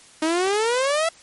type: exponential sweep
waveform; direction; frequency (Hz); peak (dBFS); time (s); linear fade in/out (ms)
sawtooth; up; 308 to 673; -15; 0.22-1.09; 5
effects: white hiss -49 dBFS RMS until 1.22 s + MP3 48 kbps